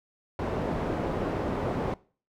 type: low-pass noise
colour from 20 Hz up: white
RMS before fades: -30 dBFS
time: 0.39-1.94 s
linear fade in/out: 2 ms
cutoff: 580 Hz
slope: 12 dB/octave
effects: noise-tail reverb RT60 0.4 s tail -21 dB re dry